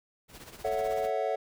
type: noise with tremolo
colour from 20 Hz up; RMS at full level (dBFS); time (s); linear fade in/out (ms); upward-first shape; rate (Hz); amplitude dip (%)
pink; -45; 0.28-1.11; 50; sine; 16; 65
type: chord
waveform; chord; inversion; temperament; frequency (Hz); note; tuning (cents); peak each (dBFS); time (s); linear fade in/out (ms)
triangle; F# minor seventh; first; equal; 440 / 554.4 / 659.3 / 740; A4 / C#5 / E5 / F#5; 0 / 0 / 0 / 0; -31; 0.64-1.36; 10
effects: none